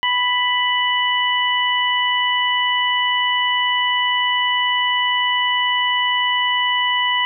harmonic tone, 989 Hz, B5, 2 cents sharp, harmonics 1 / 2 / 3, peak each -20 / -20 / -20 dBFS, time 0.03-7.25 s, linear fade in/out 0 ms, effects none

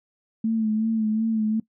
sine tone with vibrato, 220 Hz, A3, in tune, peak -20 dBFS, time 0.44-1.6 s, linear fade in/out 5 ms, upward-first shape sine, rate 2.7 Hz, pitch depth 41 cents each way, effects noise-tail reverb RT60 0.1 s tail -20 dB re dry

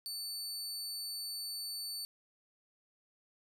sawtooth tone, 4500 Hz, C#8, 25 cents sharp, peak -36 dBFS, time 0.06-2.05 s, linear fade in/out 0 ms, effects none

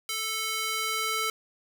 square tone with high-pass filter sweep, 440 Hz, A4, in tune, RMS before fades -30 dBFS, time 0.09-1.3 s, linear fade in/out 2 ms, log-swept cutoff 2500 to 1200 Hz, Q 0.8, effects none

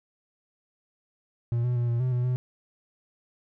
triangle tone with pitch steps, 118.3 / 123.2 / 120.1 / 118.1 / 127.5 / 123 / 125.8 Hz, A#2 / B2 / B2 / A#2 / C3 / B2 / B2, +26 / -4 / -48 / +23 / -44 / -7 / +32 cents, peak -21 dBFS, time 1.52-2.36 s, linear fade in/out 0 ms, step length 120 ms, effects none

